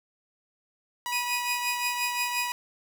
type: tone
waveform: sawtooth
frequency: 972 Hz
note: B5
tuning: 28 cents flat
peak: -26 dBFS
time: 1.06-2.52 s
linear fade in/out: 0 ms
type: tone with tremolo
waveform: sawtooth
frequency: 2489 Hz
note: D#7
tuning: in tune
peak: -22 dBFS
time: 1.12-2.52 s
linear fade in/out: 5 ms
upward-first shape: triangle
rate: 5.7 Hz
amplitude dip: 90%
effects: 8-bit